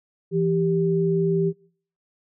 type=tone pair together; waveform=sine; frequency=166.94 / 392.5 Hz; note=E3 / G4; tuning=+22 / +2 cents; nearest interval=octave + minor third; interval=1480 cents; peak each=-22 / -21 dBFS; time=0.31-1.53 s; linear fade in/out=50 ms; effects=noise-tail reverb RT60 0.5 s tail -21 dB re dry